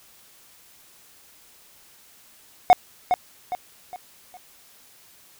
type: tone with echo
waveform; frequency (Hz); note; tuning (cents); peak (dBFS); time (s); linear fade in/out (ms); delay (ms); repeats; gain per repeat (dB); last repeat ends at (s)
triangle; 728; F#5; -28; -6; 2.7-2.73; 0; 410; 4; -8; 4.37
effects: white hiss -53 dBFS RMS until 5.39 s